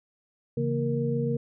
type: tone cluster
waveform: sine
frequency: 137.4 / 164.4 / 232.9 / 467.7 Hz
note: C#3 / E3 / A#3 / A#4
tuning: -15 / -4 / -1 / +6 cents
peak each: -28 / -36 / -30 / -29 dBFS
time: 0.57-1.37 s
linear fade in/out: 5 ms
effects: none